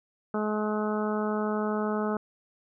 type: harmonic tone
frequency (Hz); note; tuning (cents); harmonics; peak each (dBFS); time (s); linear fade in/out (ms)
212.4; G#3; +39; 1 / 2 / 3 / 4 / 5 / 6 / 7; -29 / -31 / -35 / -37 / -40 / -36 / -42; 0.34-2.17; 2
effects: none